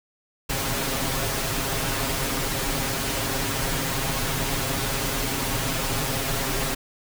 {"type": "noise with comb filter", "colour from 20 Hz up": "pink", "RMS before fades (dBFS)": -26, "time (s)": [0.49, 6.75], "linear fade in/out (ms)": 10, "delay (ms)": 7.4, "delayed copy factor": 0.75, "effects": []}